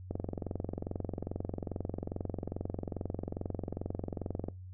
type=click train; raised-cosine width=2 ms; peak=-22 dBFS; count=99; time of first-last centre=0.11-4.485 s; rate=22.4 Hz; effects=noise-tail reverb RT60 0.2 s tail -21 dB re dry + added 92 Hz sine -44 dBFS peak until 4.73 s